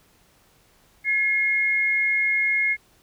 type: tone pair together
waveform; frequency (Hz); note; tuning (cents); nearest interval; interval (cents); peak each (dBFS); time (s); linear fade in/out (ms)
sine; 1707 / 2151; G#6 / C7; +47 / +47; major third; 400; -29 / -19; 1.04-2.77; 50
effects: pink hiss -59 dBFS RMS until 3.02 s